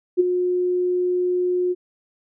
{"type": "tone with ADSR envelope", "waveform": "sine", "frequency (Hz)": 360, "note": "F#4", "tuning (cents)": -47, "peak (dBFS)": -10, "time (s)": [0.17, 1.75], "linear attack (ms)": 29, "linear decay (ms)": 19, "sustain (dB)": -8, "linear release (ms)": 36, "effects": []}